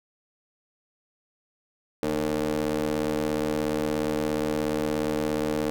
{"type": "ring-modulated tone", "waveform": "25% pulse", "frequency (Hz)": 77, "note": "D#2", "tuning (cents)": -17, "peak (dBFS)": -18, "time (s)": [2.03, 5.7], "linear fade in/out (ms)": 0, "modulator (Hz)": 379, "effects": []}